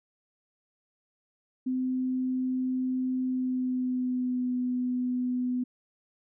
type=tone with pitch glide; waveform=sine; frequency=256.6 to 249.7 Hz; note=C4 to B3; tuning=-34 to +19 cents; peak=-26 dBFS; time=1.66-5.64 s; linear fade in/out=10 ms; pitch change=-47 cents; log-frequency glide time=3.23-4.53 s; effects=none